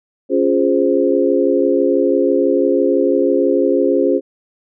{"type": "chord", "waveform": "sine", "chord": "Db major seventh", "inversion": "none", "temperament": "equal", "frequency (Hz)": [277.2, 349.2, 415.3, 523.3], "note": ["Db4", "F4", "Ab4", "C5"], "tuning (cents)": [0, 0, 0, 0], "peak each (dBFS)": -17, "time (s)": [0.29, 4.21], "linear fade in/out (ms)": 50, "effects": []}